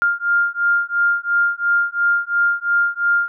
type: beating tone pair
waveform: sine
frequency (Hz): 1401 / 1403.9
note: F6 / F6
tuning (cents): +5 / +9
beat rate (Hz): 2.9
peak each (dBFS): -18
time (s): 0.02-3.28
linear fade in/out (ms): 0
effects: none